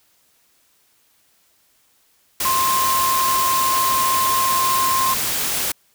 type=tone in noise; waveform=sine; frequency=1054 Hz; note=C6; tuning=12 cents sharp; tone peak=-17 dBFS; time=2.45-5.14 s; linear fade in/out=5 ms; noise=white; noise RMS=-22 dBFS; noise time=2.4-5.72 s; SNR=+2 dB; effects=white hiss -60 dBFS RMS until 5.94 s